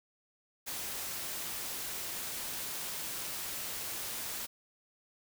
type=noise; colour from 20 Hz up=white; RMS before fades=-39 dBFS; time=0.66-4.47 s; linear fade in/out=20 ms; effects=none